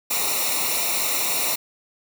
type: noise with comb filter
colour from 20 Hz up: white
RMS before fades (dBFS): -23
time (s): 0.1-1.56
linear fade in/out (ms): 10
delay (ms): 0.62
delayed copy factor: -0.8
effects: none